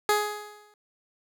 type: tone with exponential decay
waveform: 15% pulse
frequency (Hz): 418.3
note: G#4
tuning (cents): +12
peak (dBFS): -12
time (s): 0.09-0.74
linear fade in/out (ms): 1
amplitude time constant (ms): 140
effects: none